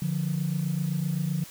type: tone pair together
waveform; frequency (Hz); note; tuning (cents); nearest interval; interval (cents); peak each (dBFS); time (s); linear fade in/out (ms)
sine; 146.83 / 174.61; D3 / F3; 0 / 0; minor third; 300; -27; 0.02-1.44; 2
effects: tanh soft clip ceiling -19 dBFS + white hiss -46 dBFS RMS until 1.5 s